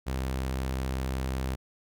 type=tone; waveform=sawtooth; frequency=65.41 Hz; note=C2; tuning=in tune; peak=-25 dBFS; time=0.06-1.56 s; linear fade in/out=20 ms; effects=none